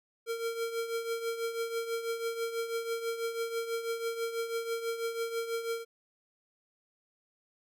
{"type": "tone with tremolo", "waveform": "square", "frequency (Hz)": 460, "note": "A#4", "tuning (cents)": -23, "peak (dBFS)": -30, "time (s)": [0.26, 5.85], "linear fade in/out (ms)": 50, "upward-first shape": "triangle", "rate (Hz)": 6.1, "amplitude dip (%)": 70, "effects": []}